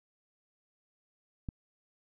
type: click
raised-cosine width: 5 ms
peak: -24 dBFS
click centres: 1.488 s
effects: none